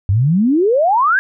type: exponential sweep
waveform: sine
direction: up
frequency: 90.9 to 1660 Hz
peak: -10 dBFS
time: 0.09-1.19 s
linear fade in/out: 0 ms
effects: none